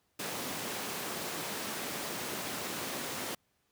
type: high-pass noise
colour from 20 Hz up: pink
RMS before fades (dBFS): -38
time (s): 0.19-3.35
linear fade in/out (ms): 5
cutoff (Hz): 210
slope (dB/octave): 12
effects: pink hiss -75 dBFS RMS until 3.71 s + high-pass 60 Hz 12 dB/octave